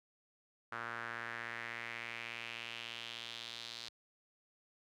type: tone with band-pass filter sweep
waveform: sawtooth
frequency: 116.54 Hz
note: A#2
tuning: in tune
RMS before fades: -45 dBFS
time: 0.72-3.89 s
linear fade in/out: 5 ms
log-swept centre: 1400 to 4200 Hz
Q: 3.2
effects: none